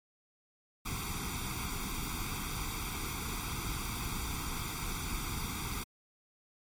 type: noise with comb filter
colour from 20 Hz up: pink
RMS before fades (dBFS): -37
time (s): 0.85-5.84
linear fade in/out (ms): 10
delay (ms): 0.85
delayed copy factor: +0.95
effects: MP3 64 kbps